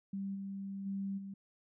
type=tone with level steps; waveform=sine; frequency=196.1 Hz; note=G3; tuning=1 cent sharp; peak=-36 / -39 / -35 / -42 dBFS; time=0.13-1.34 s; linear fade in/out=5 ms; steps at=0.34 / 0.85 / 1.17 s; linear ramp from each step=20 ms; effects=none